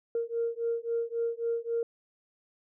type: beating tone pair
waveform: sine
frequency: 462.8 / 466.5 Hz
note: A#4 / A#4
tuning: -13 / +1 cents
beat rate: 3.7 Hz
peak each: -31 / -31 dBFS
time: 0.15-1.83 s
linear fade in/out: 2 ms
effects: tanh soft clip ceiling -21 dBFS